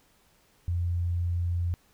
sine tone, 86.9 Hz, F2, 8 cents flat, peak -25 dBFS, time 0.68-1.74 s, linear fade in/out 0 ms, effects pink hiss -64 dBFS RMS until 1.93 s

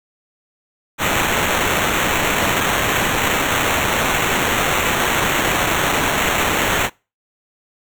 white noise with sample-and-hold, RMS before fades -18 dBFS, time 0.98-6.9 s, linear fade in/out 50 ms, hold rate 4900 Hz, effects noise-tail reverb RT60 0.3 s tail -25 dB re dry

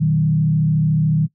sine tone with frequency modulation, 155.56 Hz, D#3, in tune, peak -13 dBFS, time 0-1.27 s, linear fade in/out 20 ms, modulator 33.8 Hz, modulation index 0.63, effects noise-tail reverb RT60 0.1 s tail -17 dB re dry

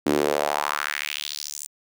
sawtooth tone with high-pass filter sweep, 73.42 Hz, D2, in tune, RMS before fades -26 dBFS, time 0.06-1.67 s, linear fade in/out 10 ms, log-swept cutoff 280 to 8400 Hz, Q 2.7, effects none

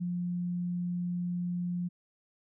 sine tone, 176.5 Hz, F3, 19 cents sharp, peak -30 dBFS, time 0-1.89 s, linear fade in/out 20 ms, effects none

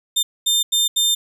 sawtooth tone bursts at uneven times, 3600 Hz, A7, 39 cents sharp, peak -12 dBFS, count 4, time 0.16-0.23 / 0.46-0.63 / 0.72-0.88 / 0.96-1.15 s, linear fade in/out 10 ms, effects none

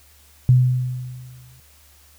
sine tone with exponential decay, 126.3 Hz, B2, 39 cents sharp, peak -8 dBFS, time 0.49-1.6 s, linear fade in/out 0 ms, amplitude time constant 240 ms, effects added 73 Hz sine -53 dBFS peak until 2.18 s + white hiss -53 dBFS RMS until 2.18 s

